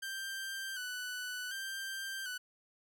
sawtooth tone with vibrato, 1532 Hz, G6, 40 cents flat, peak -35 dBFS, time 0.02-2.38 s, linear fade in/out 10 ms, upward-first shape square, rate 0.67 Hz, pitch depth 49 cents each way, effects none

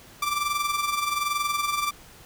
sawtooth tone with amplitude modulation, 1174.7 Hz, D6, in tune, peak -18 dBFS, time 0.22-1.91 s, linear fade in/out 5 ms, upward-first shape sine, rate 21.2 Hz, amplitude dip 60%, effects pink hiss -49 dBFS RMS until 2.25 s

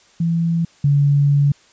sine tone pair in turn, 167.2 / 142.73 Hz, E3 / D3, +25 / -49 cents, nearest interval minor third, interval 274 cents, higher first, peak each -15 / -11 dBFS, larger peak second, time 0.2-0.65 / 0.84-1.52 s, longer second, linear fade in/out 5 ms, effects white hiss -52 dBFS RMS until 1.72 s + resampled to 16000 Hz

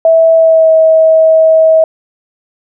sine tone with pitch glide, 653 to 641 Hz, E5 to E5, -17 to -49 cents, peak -3 dBFS, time 0.05-1.84 s, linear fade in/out 2 ms, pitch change -32 cents, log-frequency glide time 0.35-0.71 s, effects none

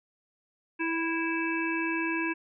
harmonic tone, 328.6 Hz, E4, 5 cents flat, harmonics 1 / 3 / 5 / 7 / 8, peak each -30 / -36 / -34 / -37 / -34 dBFS, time 0.79-2.34 s, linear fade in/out 20 ms, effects none

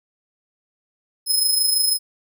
20% pulse tone with amplitude modulation, 5130 Hz, E8, 48 cents flat, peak -9 dBFS, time 1.26-1.99 s, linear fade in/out 50 ms, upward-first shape sine, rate 26 Hz, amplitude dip 50%, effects none

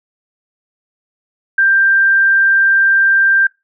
sine tone, 1580 Hz, G6, 13 cents sharp, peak -8 dBFS, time 1.58-3.47 s, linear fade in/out 5 ms, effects noise-tail reverb RT60 0.2 s tail -22 dB re dry

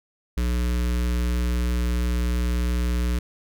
square tone with notch filter, 60.2 Hz, B1, 44 cents flat, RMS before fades -23 dBFS, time 0.37-3.19 s, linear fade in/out 5 ms, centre 750 Hz, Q 1.2, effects none

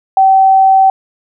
sine tone, 769 Hz, G5, 33 cents flat, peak -4 dBFS, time 0.17-0.9 s, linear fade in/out 2 ms, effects none

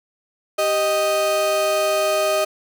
35% pulse tone pair together, 391.8 / 622 Hz, G4 / D#5, -1 / -1 cents, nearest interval minor sixth, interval 800 cents, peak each -24 / -16 dBFS, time 0.58-2.45 s, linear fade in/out 10 ms, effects none

